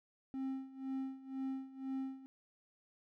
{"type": "tone with tremolo", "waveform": "triangle", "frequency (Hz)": 266, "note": "C4", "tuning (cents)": 29, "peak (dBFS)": -34, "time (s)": [0.34, 2.26], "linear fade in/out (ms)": 0, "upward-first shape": "sine", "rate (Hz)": 2, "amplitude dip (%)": 85, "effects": []}